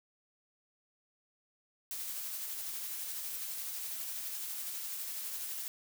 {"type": "noise with tremolo", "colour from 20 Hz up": "blue", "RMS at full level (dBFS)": -39, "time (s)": [1.91, 5.68], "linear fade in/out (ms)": 0, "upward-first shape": "sine", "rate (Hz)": 12, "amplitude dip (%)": 25, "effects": []}